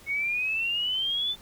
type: exponential sweep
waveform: sine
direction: up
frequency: 2195 to 3551 Hz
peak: -25 dBFS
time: 0.06-1.36 s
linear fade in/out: 50 ms
effects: pink hiss -52 dBFS RMS until 1.41 s